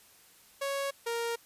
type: tone pair in turn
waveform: sawtooth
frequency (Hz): 554.4 / 466.2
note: C#5 / A#4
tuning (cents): 0 / 0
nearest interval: minor third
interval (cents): 300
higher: first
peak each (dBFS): -27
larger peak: neither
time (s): 0.61-0.91 / 1.06-1.36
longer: neither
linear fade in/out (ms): 10
effects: white hiss -59 dBFS RMS until 1.45 s + resampled to 32000 Hz